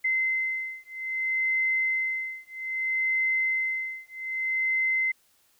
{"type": "beating tone pair", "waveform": "sine", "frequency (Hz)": [2064, 2064.62], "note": ["C7", "C7"], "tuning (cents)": [-24, -24], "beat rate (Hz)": 0.62, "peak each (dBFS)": -28, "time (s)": [0.04, 5.12], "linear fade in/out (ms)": 10, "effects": ["white hiss -65 dBFS RMS until 5.59 s"]}